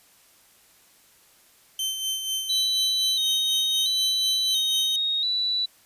sawtooth tone with tremolo, 3095 Hz, G7, 23 cents flat, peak -21 dBFS, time 1.79-4.96 s, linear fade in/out 2 ms, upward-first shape sine, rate 4.1 Hz, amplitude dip 50%
sine tone with vibrato, 3846 Hz, B7, 47 cents flat, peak -22 dBFS, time 2.49-5.66 s, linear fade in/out 10 ms, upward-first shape square, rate 0.73 Hz, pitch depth 48 cents each way
effects white hiss -57 dBFS RMS until 5.85 s + resampled to 32000 Hz

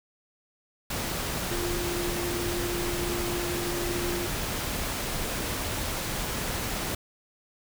sine tone in noise, 349.2 Hz, F4, in tune, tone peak -31 dBFS, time 1.51-4.27 s, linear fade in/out 5 ms, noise pink, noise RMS -31 dBFS, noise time 0.9-6.95 s, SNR -3 dB, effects none

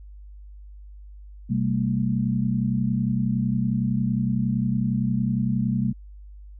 sine tone cluster, 128.8 / 195.3 / 226.2 Hz, C3 / G3 / A3, -27 / -6 / +48 cents, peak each -25 dBFS, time 1.49-5.93 s, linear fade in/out 20 ms, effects added 50 Hz sine -40 dBFS peak until 6.59 s

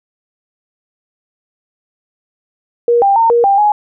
sine tone with pitch steps, 474.7 / 793 / 912 / 472.9 / 793 / 836 Hz, A#4 / G5 / A#5 / A#4 / G5 / G#5, +31 / +20 / -38 / +25 / +20 / +11 cents, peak -7 dBFS, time 2.88-3.72 s, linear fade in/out 2 ms, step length 140 ms, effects none

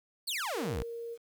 sawtooth exponential sweep, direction down, 4699 to 47.52 Hz, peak -29 dBFS, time 0.27-0.83 s, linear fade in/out 10 ms
sine tone, 465.8 Hz, A#4, 1 cent flat, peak -37 dBFS, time 0.53-1.18 s, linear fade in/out 50 ms
effects 10-bit

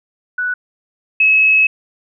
sine tone pair in turn, 1480 / 2576 Hz, F#6 / E7, 0 / -41 cents, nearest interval minor seventh, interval 959 cents, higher second, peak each -16 / -8 dBFS, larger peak second, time 0.38-0.54 / 1.2-1.67 s, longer second, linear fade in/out 5 ms, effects none

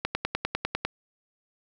click train, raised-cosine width 0.3 ms, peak -10 dBFS, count 9, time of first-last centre 0.05-0.85 s, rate 10 Hz, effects none

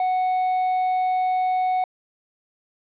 triangle tone, 740 Hz, F#5, in tune, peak -17 dBFS, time 0-1.84 s, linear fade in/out 2 ms, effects resampled to 8000 Hz + 9-bit

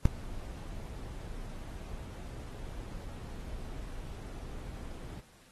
brown noise with ADSR envelope, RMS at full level -20 dBFS, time 0.05-5.21 s, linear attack 5 ms, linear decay 4 ms, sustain -22 dB, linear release 16 ms, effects pink hiss -61 dBFS RMS until 5.51 s + AAC 32 kbps

